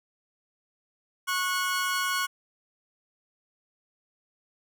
sawtooth tone pair together, 1097.5 / 1465 Hz, C#6 / F#6, -18 / -18 cents, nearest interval perfect fourth, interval 500 cents, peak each -25 dBFS, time 1.27-2.27 s, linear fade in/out 20 ms, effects none

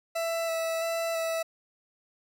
40% pulse tone with vibrato, 659.3 Hz, E5, in tune, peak -27 dBFS, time 0.15-1.43 s, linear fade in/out 10 ms, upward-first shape square, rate 1.5 Hz, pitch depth 12 cents each way, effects none

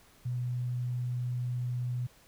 sine tone, 123.47 Hz, B2, in tune, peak -30 dBFS, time 0.25-2.07 s, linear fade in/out 10 ms, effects pink hiss -60 dBFS RMS until 2.27 s

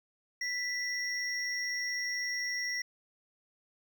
triangle tone pair together, 1975.5 / 5584 Hz, B6 / F8, 0 / -1 cents, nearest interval octave + tritone, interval 1799 cents, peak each -32 / -35 dBFS, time 0.41-2.82 s, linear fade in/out 5 ms, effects none

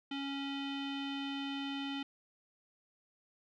square tone with low-pass filter, 277.2 Hz, C#4, in tune, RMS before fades -39 dBFS, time 0.11-2.03 s, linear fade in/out 5 ms, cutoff 3200 Hz, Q 5.2, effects none

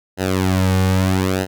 sawtooth tone with flanger, 93.9 Hz, F#2, 26 cents sharp, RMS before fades -17 dBFS, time 0.17-1.47 s, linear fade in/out 50 ms, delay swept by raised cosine 0.87 to 3.07 ms, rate 0.78 Hz, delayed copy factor -0.95, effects none

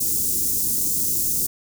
white band-stop noise, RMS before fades -22 dBFS, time 0-1.47 s, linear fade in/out 10 ms, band 360 to 6200 Hz, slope 24 dB/octave, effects none

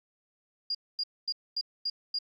sine tone bursts, 4830 Hz, D8, 48 cents sharp, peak -28 dBFS, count 6, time 0.7-2.188 s, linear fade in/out 5 ms, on 48 ms, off 240 ms, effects 11-bit

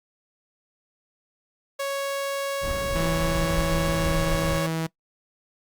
sawtooth tone, 554.4 Hz, C#5, in tune, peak -22 dBFS, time 1.79-4.67 s, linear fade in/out 10 ms
brown noise, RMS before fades -29 dBFS, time 2.61-4.61 s, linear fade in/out 50 ms
sawtooth tone with pitch glide, 164 to 162.12 Hz, E3 to E3, -9 to -29 cents, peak -21 dBFS, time 2.95-4.87 s, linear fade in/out 10 ms, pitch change -20 cents, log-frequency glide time 3.94-4.12 s
effects noise-tail reverb RT60 0.1 s tail -21 dB re dry + Opus 48 kbps

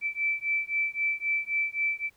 sine beating tone pair, 2322 / 2325.8 Hz, D7 / D7, -20 / -17 cents, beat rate 3.8 Hz, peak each -29 dBFS, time 0.01-2.1 s, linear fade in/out 50 ms, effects pink hiss -65 dBFS RMS until 2.16 s

